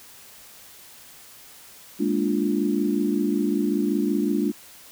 sine chord, Bb dominant seventh, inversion third, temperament equal, 207.7 / 233.1 / 293.7 / 349.2 Hz, Ab3 / Bb3 / D4 / F4, 0 / 0 / 0 / 0 cents, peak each -25 / -28 / -24 / -27 dBFS, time 1.99-4.52 s, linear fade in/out 20 ms, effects white hiss -47 dBFS RMS until 4.91 s

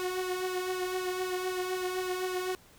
sawtooth tone with flanger, 367.8 Hz, F#4, 10 cents flat, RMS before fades -33 dBFS, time 0-2.55 s, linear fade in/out 0 ms, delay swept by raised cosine 1.9 to 3.6 ms, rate 3.9 Hz, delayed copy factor +0.65, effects pink hiss -58 dBFS RMS until 2.78 s

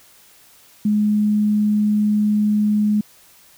sine tone, 210 Hz, G#3, 19 cents sharp, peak -14 dBFS, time 0.85-3.01 s, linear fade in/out 5 ms, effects white hiss -50 dBFS RMS until 3.57 s

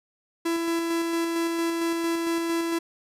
45% pulse tone with tremolo, 334.1 Hz, E4, 23 cents sharp, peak -23 dBFS, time 0.45-2.79 s, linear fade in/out 10 ms, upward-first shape square, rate 4.4 Hz, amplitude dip 25%, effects resampled to 32000 Hz

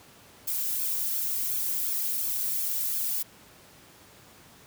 violet noise with flanger, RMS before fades -29 dBFS, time 0.47-3.23 s, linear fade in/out 10 ms, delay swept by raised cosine 1 to 2.3 ms, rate 2.8 Hz, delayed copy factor -0.65, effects pink hiss -53 dBFS RMS until 4.66 s + high-pass 80 Hz 12 dB/octave

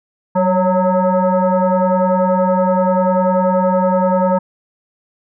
sine tone with frequency modulation, 178.8 Hz, F3, 41 cents sharp, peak -11 dBFS, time 0.35-4.39 s, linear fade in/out 10 ms, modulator 368 Hz, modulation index 2.3, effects none

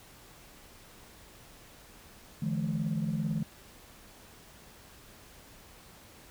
sine tone cluster, 150.8 / 168.7 / 213.5 Hz, D3 / E3 / G#3, +46 / +40 / +48 cents, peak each -32 / -32 / -32 dBFS, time 2.42-3.43 s, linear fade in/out 5 ms, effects tanh soft clip ceiling -23 dBFS + pink hiss -54 dBFS RMS until 6.3 s

